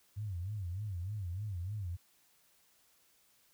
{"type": "tone with vibrato", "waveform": "sine", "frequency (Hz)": 96, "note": "G2", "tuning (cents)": -36, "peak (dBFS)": -36, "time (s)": [0.16, 1.97], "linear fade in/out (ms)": 20, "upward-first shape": "sine", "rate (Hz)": 3.3, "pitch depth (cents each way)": 200, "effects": ["white hiss -69 dBFS RMS until 3.53 s"]}